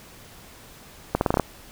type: accelerating click train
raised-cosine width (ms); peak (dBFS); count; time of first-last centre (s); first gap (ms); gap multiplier
1; -5; 7; 1.15-1.397; 61; 0.84
effects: pink hiss -47 dBFS RMS until 1.71 s